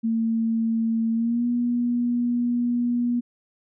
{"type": "tone with pitch glide", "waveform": "sine", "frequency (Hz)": [226.3, 241.1], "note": ["A3", "B3"], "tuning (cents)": [49, -41], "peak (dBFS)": -20, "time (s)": [0.03, 3.21], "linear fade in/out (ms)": 20, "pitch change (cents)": 110, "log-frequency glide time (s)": [1.13, 1.46], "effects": []}